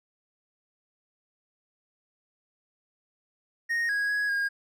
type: tone with pitch steps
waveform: triangle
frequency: 1860 / 1653 / 1667 / 1626 Hz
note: A#6 / G#6 / G#6 / G#6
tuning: -4 / -9 / +6 / -37 cents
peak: -23 dBFS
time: 3.69-4.49 s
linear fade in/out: 20 ms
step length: 200 ms
effects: none